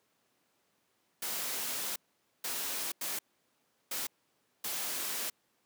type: noise bursts at uneven times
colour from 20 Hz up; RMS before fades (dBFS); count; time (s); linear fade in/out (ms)
white; -36; 5; 1.22-1.96 / 2.44-2.92 / 3.01-3.19 / 3.91-4.07 / 4.64-5.3; 5
effects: pink hiss -74 dBFS RMS until 5.65 s + high-pass 200 Hz 12 dB/octave